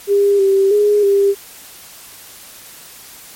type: tone with pitch steps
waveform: sine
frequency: 402.4 / 389.9 / 414.6 / 398.4 Hz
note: G4 / G4 / G#4 / G4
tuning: +45 / -9 / -3 / +28 cents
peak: -9 dBFS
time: 0.07-1.35 s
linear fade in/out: 50 ms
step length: 320 ms
effects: white hiss -38 dBFS RMS until 3.35 s + MP3 64 kbps